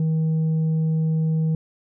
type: tone with tanh clipping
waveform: sine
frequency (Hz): 159.2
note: D#3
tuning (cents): +40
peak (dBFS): -19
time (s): 0-1.55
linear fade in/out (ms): 2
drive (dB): 3
effects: none